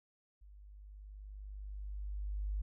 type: tone with level ramp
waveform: sine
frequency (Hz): 50.3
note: G1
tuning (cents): +45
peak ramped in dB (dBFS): -54 to -33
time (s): 0.41-2.62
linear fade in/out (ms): 10
effects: none